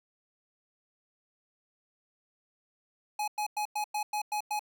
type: tone bursts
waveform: square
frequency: 841 Hz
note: G#5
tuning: 22 cents sharp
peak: -30 dBFS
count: 8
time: 3.19-4.594 s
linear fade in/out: 5 ms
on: 88 ms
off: 100 ms
effects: none